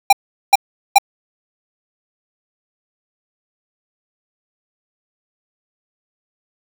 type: tone bursts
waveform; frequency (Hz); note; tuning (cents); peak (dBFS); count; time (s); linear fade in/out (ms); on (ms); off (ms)
square; 798; G5; +31; -5; 3; 0.1-0.984; 5; 28; 400
effects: none